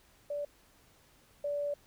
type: tone pair in turn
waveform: sine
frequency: 581 / 578.7 Hz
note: D5 / D5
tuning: -19 / -26 cents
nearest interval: unison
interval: 7 cents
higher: first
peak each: -33 / -31 dBFS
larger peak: second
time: 0.3-0.45 / 1.44-1.74 s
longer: second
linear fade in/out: 5 ms
effects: pink hiss -64 dBFS RMS until 1.86 s